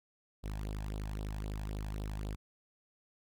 sawtooth tone with flanger, 51.91 Hz, G#1, in tune, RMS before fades -39 dBFS, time 0.43-2.36 s, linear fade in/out 20 ms, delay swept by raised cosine 0.23 to 1.23 ms, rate 3.8 Hz, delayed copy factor +0.75, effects none

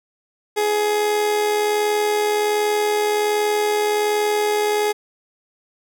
30% pulse tone with amplitude modulation, 419.4 Hz, G#4, 17 cents sharp, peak -13 dBFS, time 0.56-4.93 s, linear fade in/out 20 ms, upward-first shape sine, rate 81.3 Hz, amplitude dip 35%, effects none

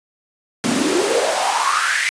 pink noise with high-pass filter sweep, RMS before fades -18 dBFS, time 0.64-2.09 s, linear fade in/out 0 ms, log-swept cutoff 210 to 2100 Hz, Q 6.8, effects resampled to 22050 Hz

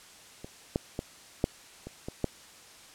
clicks, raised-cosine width 2 ms, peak -27 / -13 / -18 / -10 / -26 / -22 / -13 dBFS, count 7, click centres 0.445 / 0.759 / 0.991 / 1.441 / 1.87 / 2.085 / 2.243 s, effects white hiss -52 dBFS RMS until 2.94 s + low-pass 9000 Hz 12 dB/octave

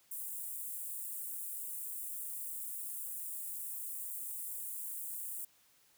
white high-pass noise, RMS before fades -42 dBFS, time 0.11-5.45 s, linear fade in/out 5 ms, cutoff 8100 Hz, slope 48 dB/octave, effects white hiss -68 dBFS RMS until 5.97 s

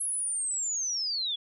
sine linear sweep, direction down, 10870 to 3326 Hz, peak -28 dBFS, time 0-1.36 s, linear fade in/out 10 ms, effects none

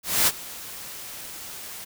white noise with ADSR envelope, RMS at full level -18 dBFS, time 0.03-1.85 s, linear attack 240 ms, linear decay 41 ms, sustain -20 dB, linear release 13 ms, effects none

